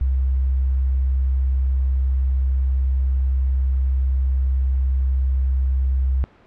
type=tone; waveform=sine; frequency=65.6 Hz; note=C2; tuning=5 cents sharp; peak=-16 dBFS; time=0.01-6.24 s; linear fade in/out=0 ms; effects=pink hiss -51 dBFS RMS until 6.46 s + low-pass 2000 Hz 12 dB/octave